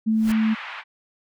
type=tone; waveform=sine; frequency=220 Hz; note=A3; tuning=in tune; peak=-17 dBFS; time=0.06-0.55 s; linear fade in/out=20 ms
type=noise with exponential growth; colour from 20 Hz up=pink; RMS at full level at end=-30 dBFS; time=0.1-0.32 s; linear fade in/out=5 ms; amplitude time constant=47 ms
type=band-pass noise; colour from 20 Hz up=white; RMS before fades=-35 dBFS; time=0.26-0.84 s; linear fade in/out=50 ms; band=880 to 2500 Hz; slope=24 dB/octave
effects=none